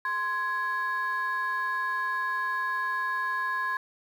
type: tone pair together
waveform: sine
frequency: 1042.7 / 1670 Hz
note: C6 / G#6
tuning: -6 / +9 cents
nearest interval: minor sixth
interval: 815 cents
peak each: -28 dBFS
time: 0.05-3.77 s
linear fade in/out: 2 ms
effects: tanh soft clip ceiling -22 dBFS + 9-bit